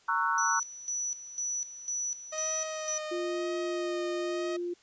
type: chord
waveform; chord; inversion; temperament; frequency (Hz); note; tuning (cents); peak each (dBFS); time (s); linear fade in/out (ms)
sine; F# dominant seventh; first; just; 925 / 1110 / 1332 / 1480; A#5 / C#6 / E6 / F#6; -14 / +2 / +18 / 0; -31; 0.08-0.6; 10
type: tone with tremolo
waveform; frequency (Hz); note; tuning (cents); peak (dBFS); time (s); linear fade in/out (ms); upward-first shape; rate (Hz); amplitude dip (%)
sine; 5920; F#8; 0; -30; 0.38-2.98; 2; square; 2; 75
type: tone with vibrato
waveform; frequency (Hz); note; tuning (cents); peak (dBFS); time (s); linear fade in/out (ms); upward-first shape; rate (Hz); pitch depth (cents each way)
sawtooth; 622.3; D#5; 0; -31; 2.32-4.57; 10; sine; 1; 21
type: tone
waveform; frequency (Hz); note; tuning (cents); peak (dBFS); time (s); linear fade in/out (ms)
sine; 350.1; F4; +4; -31; 3.11-4.74; 10
effects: white hiss -62 dBFS RMS until 4.82 s + resampled to 16000 Hz